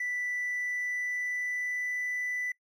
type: tone with pitch glide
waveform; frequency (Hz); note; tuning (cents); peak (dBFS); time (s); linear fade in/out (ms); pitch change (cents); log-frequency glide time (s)
triangle; 1975.5 to 1986.9; B6 to B6; 0 to +10; -28; 0-2.52; 5; +10; 0.35-1.95
effects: noise-tail reverb RT60 0.1 s tail -22 dB re dry + tanh soft clip ceiling -24 dBFS